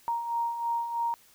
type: beating tone pair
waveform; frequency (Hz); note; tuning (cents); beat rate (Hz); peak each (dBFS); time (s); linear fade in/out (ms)
sine; 932 / 935.1; A#5 / A#5; -1 / +5; 3.1; -36 / -28; 0.08-1.14; 0
effects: white hiss -59 dBFS RMS until 1.34 s